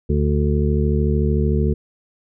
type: harmonic tone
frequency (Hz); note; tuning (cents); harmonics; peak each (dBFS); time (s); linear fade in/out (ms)
73.42; D2; 0; 1 / 2 / 3 / 5 / 6; -18 / -21 / -23 / -25 / -26; 0.09-1.74; 10
effects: none